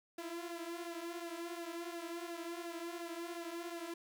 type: tone with flanger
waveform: sawtooth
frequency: 340 Hz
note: F4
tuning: 46 cents flat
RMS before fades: -44 dBFS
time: 0.18-3.94 s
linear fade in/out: 5 ms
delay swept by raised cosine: 2 to 7.3 ms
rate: 2.8 Hz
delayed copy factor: -0.65
effects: 11-bit